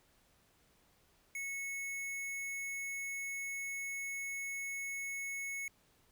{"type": "tone", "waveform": "square", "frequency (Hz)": 2200, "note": "C#7", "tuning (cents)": -14, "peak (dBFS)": -39, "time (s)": [1.35, 5.68], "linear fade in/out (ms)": 2, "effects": ["pink hiss -70 dBFS RMS until 6.11 s"]}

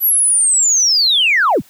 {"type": "linear sweep", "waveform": "sine", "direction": "down", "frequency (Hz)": [12000, 58.27], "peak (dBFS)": -9, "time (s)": [0, 1.62], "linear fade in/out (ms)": 50, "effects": ["tanh soft clip ceiling -5 dBFS", "white hiss -48 dBFS RMS until 1.69 s"]}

